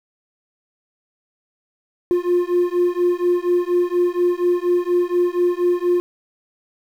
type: beating tone pair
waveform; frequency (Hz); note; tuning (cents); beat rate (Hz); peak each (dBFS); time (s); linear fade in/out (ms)
triangle; 351.6 / 355.8; F4 / F4; +12 / +32; 4.2; -16; 2.11-6; 0
effects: tanh soft clip ceiling -8 dBFS + 8-bit